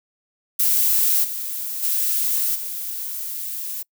violet noise with level steps, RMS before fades -18 / -28 / -21 / -29 dBFS, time 0.59-3.83 s, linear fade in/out 10 ms, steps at 1.23 / 1.82 / 2.54 s, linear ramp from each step 20 ms, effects noise-tail reverb RT60 0.1 s tail -26 dB re dry

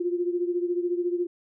sine beating tone pair, 349.2 / 363.2 Hz, F4 / F#4, 0 / -32 cents, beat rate 14 Hz, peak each -25 / -30 dBFS, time 0-1.27 s, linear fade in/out 10 ms, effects none

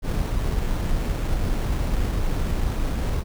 brown noise with sample-and-hold, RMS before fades -23 dBFS, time 0.02-3.24 s, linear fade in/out 50 ms, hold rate 4900 Hz, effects none

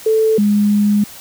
sine tone pair in turn, 440 / 206.6 Hz, A4 / G#3, 0 / -9 cents, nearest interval octave + minor second, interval 1309 cents, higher first, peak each -10 dBFS, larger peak neither, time 0.06-0.38 / 0.38-1.04 s, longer second, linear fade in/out 5 ms, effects white hiss -36 dBFS RMS until 1.2 s

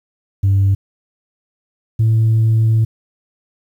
sine tone pair in turn, 98 / 111.51 Hz, G2 / A2, 0 / +24 cents, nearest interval major second, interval 224 cents, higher second, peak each -8 dBFS, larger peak neither, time 0.43-0.75 / 1.99-2.85 s, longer second, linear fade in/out 10 ms, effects tanh soft clip ceiling -8 dBFS + 8-bit

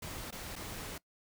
pink noise with dropouts, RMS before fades -43 dBFS, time 0.02-0.98 s, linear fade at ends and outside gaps 5 ms, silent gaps 0.308-0.324 / 0.557-0.561 s, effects noise-tail reverb RT60 0.1 s tail -21 dB re dry

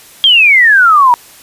sine exponential sweep, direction down, 3285 to 942 Hz, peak -3 dBFS, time 0.24-1.14 s, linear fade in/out 0 ms, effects white hiss -38 dBFS RMS until 1.42 s + resampled to 32000 Hz

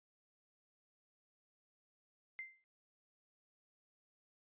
sine tone with exponential decay, 2084 Hz, C7, 7 cents flat, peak -40 dBFS, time 2.39-2.64 s, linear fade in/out 0 ms, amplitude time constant 53 ms, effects resampled to 8000 Hz

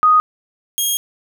sine / 10% pulse tone pair in turn, 1244.5 / 3254 Hz, D#6 / G#7, 0 / -36 cents, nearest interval octave + perfect fourth, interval 1664 cents, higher second, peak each -8 dBFS, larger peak neither, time 0.03-0.2 / 0.78-0.97 s, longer second, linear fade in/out 0 ms, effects none

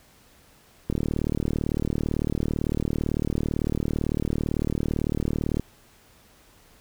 click train, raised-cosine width 3 ms, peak -12 dBFS, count 179, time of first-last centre 0.9-5.597 s, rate 37.9 Hz, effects pink hiss -56 dBFS RMS until 6.8 s

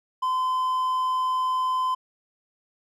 triangle tone, 1025 Hz, C6, 36 cents flat, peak -20 dBFS, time 0.22-1.95 s, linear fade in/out 10 ms, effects none

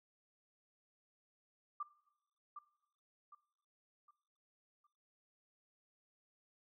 sine tone with echo, 1184 Hz, D6, 14 cents sharp, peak -38 dBFS, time 1.8-1.83 s, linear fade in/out 5 ms, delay 760 ms, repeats 4, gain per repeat -8 dB, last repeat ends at 4.87 s, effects noise-tail reverb RT60 0.9 s tail -19 dB re dry

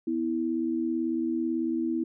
sine tone pair together, 248.3 / 326.4 Hz, B3 / E4, +9 / -17 cents, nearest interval perfect fourth, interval 474 cents, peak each -30 / -27 dBFS, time 0.07-2.04 s, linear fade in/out 5 ms, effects none

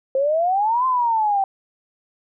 sine exponential two-way sweep, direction up then down, 523 to 1046.5 to 769 Hz, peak -16 dBFS, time 0.15-1.44 s, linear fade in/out 2 ms, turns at 0.86 s, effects none

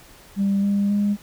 sine tone with pitch steps, 198 / 201.2 / 204.5 Hz, G3 / G3 / G#3, +18 / +45 / -26 cents, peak -16 dBFS, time 0.36-1.17 s, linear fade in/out 50 ms, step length 270 ms, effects tanh soft clip ceiling -14 dBFS + pink hiss -48 dBFS RMS until 1.22 s

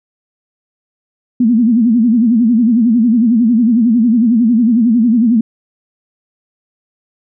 sine tone with vibrato, 231.9 Hz, A#3, 9 cents flat, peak -7 dBFS, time 1.4-5.41 s, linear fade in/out 5 ms, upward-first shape sine, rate 11 Hz, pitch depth 140 cents each way, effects none

